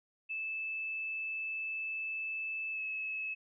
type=tone with pitch glide; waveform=sine; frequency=2625 to 2590 Hz; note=E7 to E7; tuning=-8 to -31 cents; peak=-35 dBFS; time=0.29-3.35 s; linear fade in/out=20 ms; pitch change=-23 cents; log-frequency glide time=2.72-2.8 s; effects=none